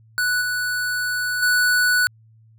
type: tone with level steps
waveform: square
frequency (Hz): 1480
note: F#6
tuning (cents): 0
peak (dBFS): -19 / -22 / -16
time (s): 0.18-2.07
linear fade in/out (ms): 0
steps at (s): 0.41 / 1.42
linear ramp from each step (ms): 10
effects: added 111 Hz sine -49 dBFS peak until 2.58 s